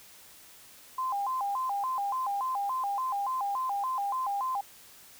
sine tone with vibrato, 912 Hz, A#5, 38 cents flat, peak -28 dBFS, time 0.98-4.61 s, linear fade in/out 5 ms, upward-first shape square, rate 3.5 Hz, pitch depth 220 cents each way, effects white hiss -53 dBFS RMS until 5.19 s

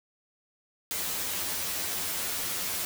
white noise with comb filter, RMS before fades -32 dBFS, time 0.91-2.85 s, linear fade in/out 0 ms, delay 11 ms, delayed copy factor +1, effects none

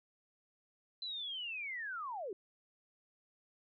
sine linear sweep, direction down, 4068 to 349.2 Hz, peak -39 dBFS, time 1.02-2.33 s, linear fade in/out 2 ms, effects none

